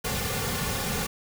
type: noise with comb filter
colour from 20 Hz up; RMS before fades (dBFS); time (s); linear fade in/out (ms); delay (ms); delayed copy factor
pink; -29; 0.04-1.07; 10; 3.1; -0.8
effects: none